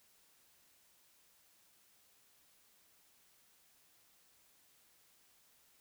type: silence
effects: white hiss -69 dBFS RMS until 5.8 s